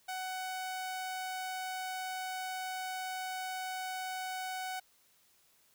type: tone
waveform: sawtooth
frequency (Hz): 747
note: F#5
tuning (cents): +16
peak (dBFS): -33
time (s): 0.08-4.8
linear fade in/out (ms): 10
effects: white hiss -68 dBFS RMS until 5.74 s